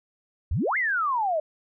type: exponential two-way sweep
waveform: sine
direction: up then down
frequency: 61.8 to 2154 to 598 Hz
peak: -22 dBFS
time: 0.51-1.4 s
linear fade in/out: 5 ms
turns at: 0.77 s
effects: none